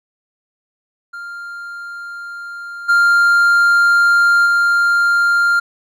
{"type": "tone with level steps", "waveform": "triangle", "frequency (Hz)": 1396.9, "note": "F6", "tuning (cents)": 0, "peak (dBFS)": [-25, -7, -9], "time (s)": [1.13, 5.6], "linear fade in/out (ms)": 10, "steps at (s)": [2.88, 4.45], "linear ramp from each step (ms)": 20, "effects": []}